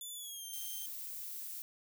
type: tone with pitch glide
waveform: 10% pulse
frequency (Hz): 3489 to 3163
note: A7 to G7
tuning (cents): -15 to +15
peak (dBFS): -36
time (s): 0.01-0.86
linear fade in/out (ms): 2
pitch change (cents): -170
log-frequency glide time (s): 0.14-0.45
type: noise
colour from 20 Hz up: violet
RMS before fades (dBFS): -44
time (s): 0.53-1.62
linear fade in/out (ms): 0
effects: none